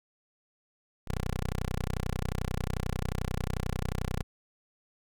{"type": "tone", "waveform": "10% pulse", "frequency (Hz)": 31.25, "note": "B0", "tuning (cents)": 21, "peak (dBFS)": -22, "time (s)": [1.07, 4.23], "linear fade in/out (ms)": 10, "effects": []}